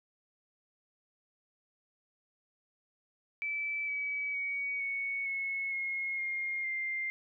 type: tone with pitch steps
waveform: sine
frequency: 2314 / 2282 / 2251 / 2220 / 2189 / 2159 / 2129 / 2100 Hz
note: D7 / C#7 / C#7 / C#7 / C#7 / C#7 / C7 / C7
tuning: -26 / +50 / +26 / +2 / -22 / -46 / +30 / +6 cents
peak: -32 dBFS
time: 3.42-7.1 s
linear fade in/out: 0 ms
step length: 460 ms
effects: none